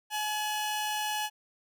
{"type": "tone pair together", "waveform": "sawtooth", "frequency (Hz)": [848.8, 2942], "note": ["G#5", "F#7"], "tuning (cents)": [38, -11], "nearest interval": "octave + minor seventh", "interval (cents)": 2151, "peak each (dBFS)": [-27, -33], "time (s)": [0.1, 1.3], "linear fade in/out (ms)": 50, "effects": []}